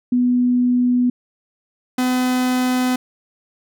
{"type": "tone pair in turn", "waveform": ["sine", "45% pulse"], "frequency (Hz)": [246.9, 252.7], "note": ["B3", "B3"], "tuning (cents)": [0, 40], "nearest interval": "unison", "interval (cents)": 40, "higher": "second", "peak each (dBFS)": [-13, -16], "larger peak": "first", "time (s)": [[0.12, 1.1], [1.98, 2.96]], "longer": "neither", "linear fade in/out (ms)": 5, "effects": []}